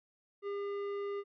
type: tone with tanh clipping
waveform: sine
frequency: 403.1 Hz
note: G4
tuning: 48 cents sharp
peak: -37 dBFS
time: 0.42-1.24 s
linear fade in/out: 50 ms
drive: 12 dB
effects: none